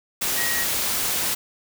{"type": "tone in noise", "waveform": "sine", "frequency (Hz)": 1896, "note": "A#6", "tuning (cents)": 29, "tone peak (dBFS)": -26, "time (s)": [0.37, 0.64], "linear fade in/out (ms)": 10, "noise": "white", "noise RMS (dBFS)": -24, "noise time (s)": [0.21, 1.35], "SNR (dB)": -5, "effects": []}